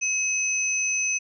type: tone pair together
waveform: sine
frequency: 2559 / 6051 Hz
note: D#7 / F#8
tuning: +48 / +38 cents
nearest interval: octave + minor third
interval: 1490 cents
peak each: -25 dBFS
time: 0.01-1.19 s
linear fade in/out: 20 ms
effects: none